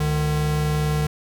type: tone pair together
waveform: square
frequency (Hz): 70.78 / 150.9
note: C#2 / D3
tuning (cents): +37 / +47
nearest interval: octave + minor second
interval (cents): 1310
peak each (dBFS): -27 / -21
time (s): 0-1.07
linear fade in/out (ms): 5
effects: none